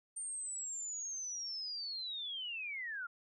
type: linear sweep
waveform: sine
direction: down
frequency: 8870 to 1362 Hz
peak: -39 dBFS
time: 0.16-3.07 s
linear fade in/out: 10 ms
effects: none